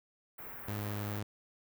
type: band-stop noise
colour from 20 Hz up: white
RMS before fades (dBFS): -46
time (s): 0.38-1.2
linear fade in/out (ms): 10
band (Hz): 1900 to 16000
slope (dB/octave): 24
type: tone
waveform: sawtooth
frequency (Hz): 103.83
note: G#2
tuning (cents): 0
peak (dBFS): -32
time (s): 0.68-1.23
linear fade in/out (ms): 5
effects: none